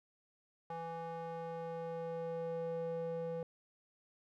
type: tone with band-pass filter sweep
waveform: square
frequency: 166.1 Hz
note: E3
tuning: 13 cents sharp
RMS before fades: -41 dBFS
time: 0.7-3.43 s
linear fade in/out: 2 ms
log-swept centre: 760 to 440 Hz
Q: 3
effects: none